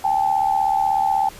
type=tone pair together; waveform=sine; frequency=789.7 / 866 Hz; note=G5 / A5; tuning=+13 / -28 cents; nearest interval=major second; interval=159 cents; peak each=-18 / -20 dBFS; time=0.04-1.29 s; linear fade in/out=5 ms; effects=pink hiss -41 dBFS RMS until 1.39 s + resampled to 32000 Hz